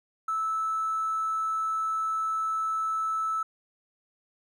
triangle tone with hard clipping, 1310 Hz, E6, 11 cents flat, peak -26 dBFS, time 0.28-3.43 s, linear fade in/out 5 ms, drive 3 dB, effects none

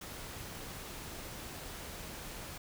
pink noise, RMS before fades -45 dBFS, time 0.01-2.58 s, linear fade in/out 5 ms, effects none

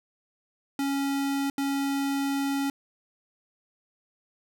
square tone bursts at uneven times, 277.2 Hz, C#4, in tune, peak -26 dBFS, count 2, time 0.79-1.5 / 1.58-2.7 s, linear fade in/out 2 ms, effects none

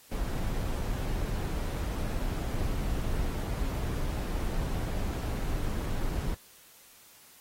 brown noise, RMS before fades -31 dBFS, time 0.11-6.35 s, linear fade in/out 10 ms, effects white hiss -56 dBFS RMS until 7.4 s + AAC 48 kbps

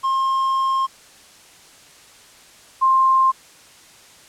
triangle / sine tone pair in turn, 1066 / 1055.6 Hz, C6 / C6, +32 / +15 cents, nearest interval unison, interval 17 cents, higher first, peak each -15 / -12 dBFS, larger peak second, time 0.03-0.87 / 2.81-3.32 s, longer first, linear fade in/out 20 ms, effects white hiss -47 dBFS RMS until 4.28 s + low-pass 9000 Hz 12 dB/octave

